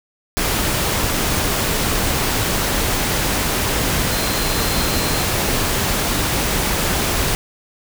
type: tone in noise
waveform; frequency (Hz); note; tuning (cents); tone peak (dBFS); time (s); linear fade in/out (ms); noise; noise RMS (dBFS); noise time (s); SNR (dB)
sine; 4138; C8; -20; -29; 4.12-5.23; 0; pink; -19; 0.37-7.35; -13
effects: none